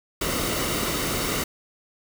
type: noise with comb filter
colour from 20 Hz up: pink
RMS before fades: -26 dBFS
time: 0.21-1.44 s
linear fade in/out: 5 ms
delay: 1.2 ms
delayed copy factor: -0.5
effects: none